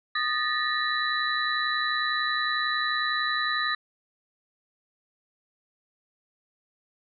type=tone cluster; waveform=sine; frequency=1231 / 1764 / 1895 / 3959 Hz; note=D#6 / A6 / A#6 / B7; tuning=-19 / +4 / +28 / +3 cents; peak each=-29 / -29 / -32 / -30 dBFS; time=0.15-3.75 s; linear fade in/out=5 ms; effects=none